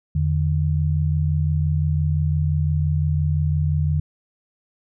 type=tone pair together; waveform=sine; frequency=84.2 / 150.03 Hz; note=E2 / D3; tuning=+37 / +37 cents; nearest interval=minor seventh; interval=1000 cents; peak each=-20 dBFS; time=0.15-4 s; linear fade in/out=5 ms; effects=none